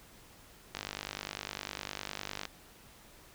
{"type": "click train", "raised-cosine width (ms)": 0.2, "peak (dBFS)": -19, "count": 86, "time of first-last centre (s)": [0.75, 2.453], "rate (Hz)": 49.9, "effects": ["pink hiss -57 dBFS RMS until 3.34 s"]}